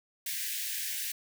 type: high-pass noise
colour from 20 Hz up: white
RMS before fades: -35 dBFS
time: 0.26-1.12 s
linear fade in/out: 5 ms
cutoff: 1600 Hz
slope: 96 dB/octave
effects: none